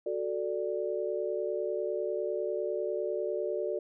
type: chord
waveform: sine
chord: D major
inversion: first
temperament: equal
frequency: 370 / 440 / 587.3 Hz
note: F#4 / A4 / D5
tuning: 0 / 0 / 0 cents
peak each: -34 dBFS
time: 0.06-3.79 s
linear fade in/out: 5 ms
effects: none